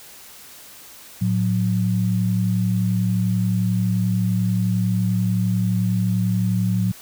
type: tone pair together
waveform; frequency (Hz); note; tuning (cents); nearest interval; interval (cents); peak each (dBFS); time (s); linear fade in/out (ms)
sine; 111.3 / 182.68; A2 / F#3; +20 / -22; major sixth; 858; -20; 1.21-6.92; 10
effects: white hiss -43 dBFS RMS until 7.01 s